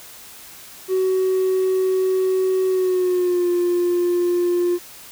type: tone with pitch glide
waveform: triangle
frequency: 375.2 to 352.1 Hz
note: F#4 to F4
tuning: +24 to +14 cents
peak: -13 dBFS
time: 0.88-4.79 s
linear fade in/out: 50 ms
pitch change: -110 cents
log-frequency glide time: 2.67-3.49 s
effects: tanh soft clip ceiling -12 dBFS + white hiss -41 dBFS RMS until 5.11 s